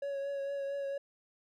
triangle tone with vibrato, 557 Hz, C#5, 8 cents sharp, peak -32 dBFS, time 0.02-0.98 s, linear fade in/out 5 ms, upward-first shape triangle, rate 4.4 Hz, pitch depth 24 cents each way, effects none

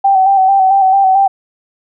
sine tone with vibrato, 772 Hz, G5, 27 cents flat, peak -6 dBFS, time 0.04-1.28 s, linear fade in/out 10 ms, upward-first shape square, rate 4.5 Hz, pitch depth 33 cents each way, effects none

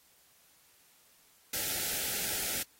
white band-stop noise, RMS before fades -34 dBFS, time 1.53-2.63 s, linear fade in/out 5 ms, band 880 to 1300 Hz, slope 96 dB/octave, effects white hiss -64 dBFS RMS until 2.79 s + AAC 48 kbps

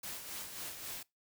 white noise with tremolo, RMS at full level -42 dBFS, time 0.03-1.03 s, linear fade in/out 5 ms, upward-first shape sine, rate 3.7 Hz, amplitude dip 50%, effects noise-tail reverb RT60 0.2 s tail -23 dB re dry

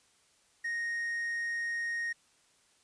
triangle tone with quantisation, 1864 Hz, A#6, 1 cent flat, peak -30 dBFS, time 0.64-2.13 s, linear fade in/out 10 ms, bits 10, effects white hiss -67 dBFS RMS until 2.83 s + resampled to 22050 Hz

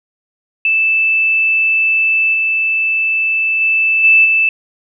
sine tone with level steps, 2637 Hz, E7, in tune, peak -10 / -12 / -10 / -5 / -9 dBFS, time 0.65-4.49 s, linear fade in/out 2 ms, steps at 2.33 / 3.6 / 4.03 / 4.24 s, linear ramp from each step 20 ms, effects none

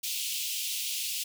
pink high-pass noise, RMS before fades -33 dBFS, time 0.03-1.24 s, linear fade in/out 10 ms, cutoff 2600 Hz, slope 48 dB/octave, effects none

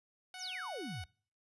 10% pulse tone, 740 Hz, F#5, in tune, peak -37 dBFS, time 0.34-1.04 s, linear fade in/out 2 ms
sine exponential sweep, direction down, 7459 to 65.4 Hz, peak -40 dBFS, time 0.38-1.06 s, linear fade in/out 50 ms
effects noise-tail reverb RT60 0.5 s tail -26 dB re dry + resampled to 24000 Hz

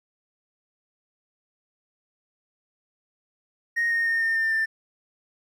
triangle tone with pitch steps, 1864.7 / 1848.6 / 1832.7 / 1816.9 / 1801.2 / 1785.6 Hz, A#6 / A#6 / A#6 / A#6 / A6 / A6, 0 / -15 / -30 / -45 / +40 / +25 cents, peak -18 dBFS, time 3.76-4.66 s, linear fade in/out 20 ms, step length 150 ms, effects tanh soft clip ceiling -17 dBFS

